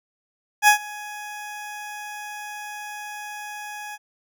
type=tone with ADSR envelope; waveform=20% pulse; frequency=836 Hz; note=G#5; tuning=11 cents sharp; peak=-5 dBFS; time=0.62-3.98 s; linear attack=58 ms; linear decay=100 ms; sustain=-23 dB; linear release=39 ms; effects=none